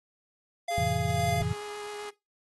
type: tone with tremolo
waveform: square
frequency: 691 Hz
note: F5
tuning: 19 cents flat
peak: -28 dBFS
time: 0.68-1.42 s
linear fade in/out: 5 ms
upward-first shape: sine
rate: 2.1 Hz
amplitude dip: 50%
type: tone with vibrato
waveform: sawtooth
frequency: 415.3 Hz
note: G#4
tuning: in tune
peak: -33 dBFS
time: 0.7-2.11 s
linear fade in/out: 20 ms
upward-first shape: triangle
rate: 7.7 Hz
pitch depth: 11 cents each way
type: chord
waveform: sine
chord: F major seventh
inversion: none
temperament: just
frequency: 87.31 / 109.13 / 130.96 / 163.7 Hz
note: F2 / A2 / C3 / E3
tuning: 0 / -14 / +2 / -12 cents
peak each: -33 dBFS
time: 0.78-1.53 s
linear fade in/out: 0 ms
effects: noise-tail reverb RT60 0.2 s tail -18 dB re dry + AAC 32 kbps